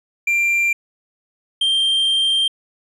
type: tone pair in turn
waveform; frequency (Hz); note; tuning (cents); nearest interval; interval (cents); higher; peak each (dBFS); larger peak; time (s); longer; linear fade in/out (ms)
triangle; 2373 / 3168; D7 / G7; +17 / +18; perfect fourth; 501; second; -13; neither; 0.27-0.73 / 1.61-2.48; second; 5
effects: resampled to 32000 Hz